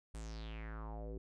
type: tone with low-pass filter sweep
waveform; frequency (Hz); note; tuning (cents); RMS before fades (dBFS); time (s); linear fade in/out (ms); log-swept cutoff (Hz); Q
square; 54.8; A1; -6; -45; 0.14-1.18; 5; 9300 to 380; 4.6
effects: none